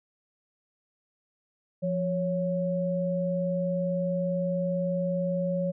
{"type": "tone pair together", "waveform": "sine", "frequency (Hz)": [174.63, 554.4], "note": ["F3", "C#5"], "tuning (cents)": [0, 0], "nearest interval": "octave + minor sixth", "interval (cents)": 2000, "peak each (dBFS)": -28, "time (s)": [1.82, 5.72], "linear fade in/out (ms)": 20, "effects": []}